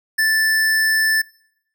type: tone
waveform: square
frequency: 1760 Hz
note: A6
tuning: in tune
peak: -15 dBFS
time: 0.18-1.22 s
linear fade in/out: 10 ms
effects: noise-tail reverb RT60 0.8 s tail -26 dB re dry